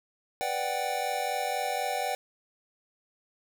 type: chord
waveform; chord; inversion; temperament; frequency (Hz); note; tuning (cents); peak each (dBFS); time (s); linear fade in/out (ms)
square; G major seventh; first; equal; 493.9 / 587.3 / 740 / 784; B4 / D5 / F#5 / G5; 0 / 0 / 0 / 0; -38 / -36 / -34 / -33; 0.41-2.15; 0
effects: none